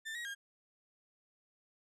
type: tone with pitch steps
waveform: 35% pulse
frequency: 1783 / 1899 / 1618 Hz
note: A6 / A#6 / G#6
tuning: +22 / +32 / -46 cents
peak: -38 dBFS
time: 0.05-0.35 s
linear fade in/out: 20 ms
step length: 100 ms
effects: low-pass 10000 Hz 12 dB/octave